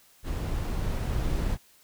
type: noise with level ramp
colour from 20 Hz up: brown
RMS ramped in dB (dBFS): -30 to -27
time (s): 0.23-1.58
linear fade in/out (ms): 50
effects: white hiss -59 dBFS RMS until 1.83 s